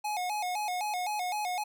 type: tone with vibrato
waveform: square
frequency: 781 Hz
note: G5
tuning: 7 cents flat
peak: -31 dBFS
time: 0.04-1.64 s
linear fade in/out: 10 ms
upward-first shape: square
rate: 3.9 Hz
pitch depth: 130 cents each way
effects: none